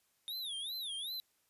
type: tone with vibrato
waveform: square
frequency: 3600 Hz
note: A7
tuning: 39 cents sharp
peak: -39 dBFS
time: 0.28-1.2 s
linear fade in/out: 0 ms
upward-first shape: sine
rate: 2.6 Hz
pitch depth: 220 cents each way
effects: white hiss -75 dBFS RMS until 1.49 s + resampled to 32000 Hz